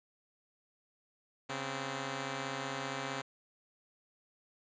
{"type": "tone pair together", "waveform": "5% pulse", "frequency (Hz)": [136.99, 258.6], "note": ["C#3", "C4"], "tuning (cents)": [-20, -20], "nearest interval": "major seventh", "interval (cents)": 1100, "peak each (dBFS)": [-27, -29], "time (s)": [1.49, 3.22], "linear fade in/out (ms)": 10, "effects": ["resampled to 16000 Hz"]}